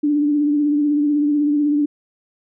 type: tone with vibrato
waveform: sine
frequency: 293.7 Hz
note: D4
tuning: in tune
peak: -14 dBFS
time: 0.03-1.86 s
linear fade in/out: 10 ms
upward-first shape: triangle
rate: 16 Hz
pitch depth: 44 cents each way
effects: none